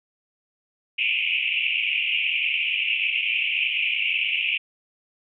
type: band-pass noise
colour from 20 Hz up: white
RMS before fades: -24 dBFS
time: 0.98-4.58 s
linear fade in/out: 10 ms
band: 2300 to 2900 Hz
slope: 96 dB/octave
effects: none